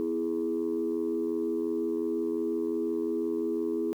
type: chord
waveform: sine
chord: E major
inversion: second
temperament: equal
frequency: 246.9 / 329.6 / 415.3 Hz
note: B3 / E4 / G#4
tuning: 0 / 0 / 0 cents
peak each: -34 / -29 / -30 dBFS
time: 0-3.93 s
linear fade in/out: 0 ms
effects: tanh soft clip ceiling -21 dBFS + 10-bit